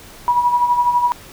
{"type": "tone with tremolo", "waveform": "sine", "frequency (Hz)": 970, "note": "B5", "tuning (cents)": -31, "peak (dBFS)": -10, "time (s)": [0.28, 1.12], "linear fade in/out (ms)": 0, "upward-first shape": "sine", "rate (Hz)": 12, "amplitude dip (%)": 60, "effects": ["pink hiss -40 dBFS RMS until 1.32 s"]}